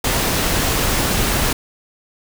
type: noise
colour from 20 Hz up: pink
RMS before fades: -18 dBFS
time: 0.04-1.53 s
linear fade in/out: 5 ms
effects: none